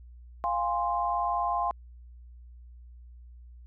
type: chord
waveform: sine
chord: F minor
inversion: none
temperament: equal with one note detuned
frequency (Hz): 698.5 / 818.7 / 1046.5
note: F5 / Ab5 / C6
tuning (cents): 0 / -25 / 0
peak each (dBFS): -30 / -31 / -29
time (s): 0.44-1.71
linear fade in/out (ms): 0
effects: added 60 Hz sine -46 dBFS peak until 3.66 s

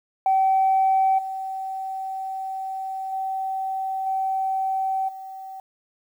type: tone with level steps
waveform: sine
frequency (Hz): 767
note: G5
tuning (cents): -38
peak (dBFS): -15 / -27 / -24 / -21 / -34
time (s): 0.26-5.6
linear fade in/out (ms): 2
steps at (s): 1.18 / 3.12 / 4.06 / 5.08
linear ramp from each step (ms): 10
effects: tanh soft clip ceiling -12 dBFS + 9-bit

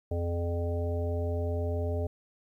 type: harmonic tone with a mistuned harmonic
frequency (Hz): 86.1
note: F2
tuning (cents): -24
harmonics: 1 / 3 / 5 / 7 / 9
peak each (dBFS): -29 / -40 / -36 / -37 / -46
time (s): 0.11-2.07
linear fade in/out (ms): 5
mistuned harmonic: 5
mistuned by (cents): -23
effects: 11-bit

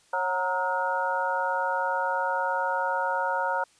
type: tone cluster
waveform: sine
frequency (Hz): 547 / 737 / 930 / 1286 / 1435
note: C#5 / F#5 / A#5 / E6 / F6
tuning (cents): -23 / -7 / -4 / -43 / +47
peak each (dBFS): -31 / -34 / -27 / -36 / -31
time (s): 0.13-3.64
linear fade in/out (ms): 5
effects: white hiss -61 dBFS RMS until 3.79 s + resampled to 22050 Hz

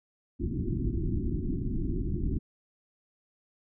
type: low-pass noise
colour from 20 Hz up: pink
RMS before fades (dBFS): -30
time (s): 0.39-2.39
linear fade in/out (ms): 20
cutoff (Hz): 370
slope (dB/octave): 96
effects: none

